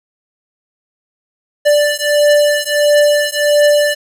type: beating tone pair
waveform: square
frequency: 587.3 / 588.8 Hz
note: D5 / D5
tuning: 0 / +4 cents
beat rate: 1.5 Hz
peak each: -13 dBFS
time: 1.65-3.95 s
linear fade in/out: 20 ms
effects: resampled to 32000 Hz + 7-bit